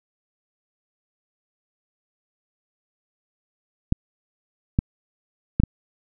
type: clicks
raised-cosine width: 5 ms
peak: -5 dBFS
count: 4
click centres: 3.924 / 4.789 / 5.6 / 5.636 s
effects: none